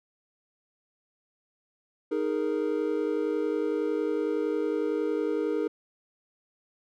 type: chord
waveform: triangle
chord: D# suspended fourth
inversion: none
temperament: equal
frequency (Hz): 311.1 / 415.3 / 466.2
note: D#4 / G#4 / A#4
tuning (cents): 0 / 0 / 0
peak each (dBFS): -28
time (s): 2.11-5.68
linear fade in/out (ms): 10
effects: none